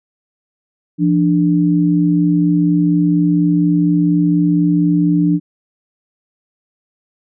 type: tone pair together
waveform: sine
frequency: 171.3 / 295.5 Hz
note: F3 / D4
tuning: -33 / +11 cents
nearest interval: major sixth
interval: 944 cents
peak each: -13 dBFS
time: 0.98-5.4 s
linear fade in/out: 50 ms
effects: none